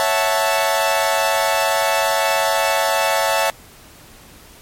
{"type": "chord", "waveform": "sawtooth", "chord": "F# minor seventh", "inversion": "second", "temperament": "equal", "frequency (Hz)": [554.4, 659.3, 740, 880], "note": ["C#5", "E5", "F#5", "A5"], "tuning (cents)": [0, 0, 0, 0], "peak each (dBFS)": [-18, -16, -21, -16], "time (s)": [0, 3.5], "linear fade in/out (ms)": 0, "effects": ["pink hiss -44 dBFS RMS until 4.61 s", "MP3 64 kbps"]}